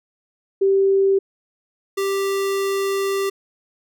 sine / square tone pair in turn, 390 / 392.5 Hz, G4 / G4, -9 / +2 cents, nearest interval unison, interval 11 cents, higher second, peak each -13 / -20 dBFS, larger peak first, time 0.61-1.19 / 1.97-3.3 s, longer second, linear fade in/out 10 ms, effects none

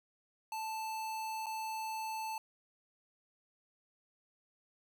square tone with dropouts, 880 Hz, A5, in tune, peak -38 dBFS, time 0.52-2.38 s, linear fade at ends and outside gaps 2 ms, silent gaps 1.46-1.466 s, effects none

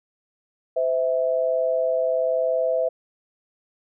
sine tone pair together, 512 / 653 Hz, C5 / E5, -38 / -17 cents, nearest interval major third, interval 421 cents, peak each -22 dBFS, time 0.76-2.89 s, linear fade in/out 10 ms, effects none

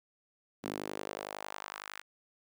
sawtooth tone with high-pass filter sweep, 50.9 Hz, G#1, 34 cents flat, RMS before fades -42 dBFS, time 0.63-2.02 s, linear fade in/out 20 ms, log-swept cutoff 250 to 1600 Hz, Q 1.6, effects none

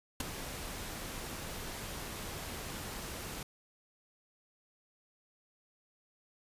pink noise with ADSR envelope, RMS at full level -31 dBFS, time 0.2-3.43 s, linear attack 4 ms, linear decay 13 ms, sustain -11 dB, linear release 4 ms, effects resampled to 32000 Hz

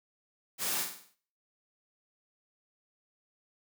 white noise with echo, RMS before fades -33 dBFS, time 0.58-0.86 s, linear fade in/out 50 ms, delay 50 ms, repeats 6, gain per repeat -6 dB, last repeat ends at 1.16 s, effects noise-tail reverb RT60 0.5 s tail -18 dB re dry + high-pass 150 Hz 12 dB/octave

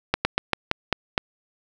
slowing click train, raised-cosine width 0.3 ms, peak -3 dBFS, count 7, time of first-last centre 0.14-1.179 s, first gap 110 ms, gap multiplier 1.18, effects none

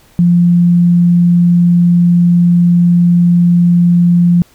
sine tone, 174 Hz, F3, 6 cents flat, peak -5 dBFS, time 0.19-4.42 s, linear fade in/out 0 ms, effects pink hiss -47 dBFS RMS until 4.54 s

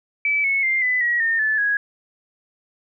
sine tone with pitch steps, 2304 / 2199 / 2098 / 2002 / 1910.8 / 1823.4 / 1740.1 / 1660.5 Hz, D7 / C#7 / C7 / B6 / A#6 / A#6 / A6 / G#6, -34 / -14 / +4 / +23 / +42 / -39 / -20 / -1 cents, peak -17 dBFS, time 0.25-1.77 s, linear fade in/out 2 ms, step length 190 ms, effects none

